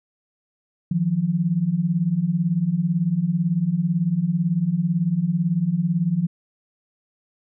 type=beating tone pair; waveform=sine; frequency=158.4 / 176.4 Hz; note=D#3 / F3; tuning=+31 / +18 cents; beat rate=18 Hz; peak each=-23 / -20 dBFS; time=0.91-6.27 s; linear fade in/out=5 ms; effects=none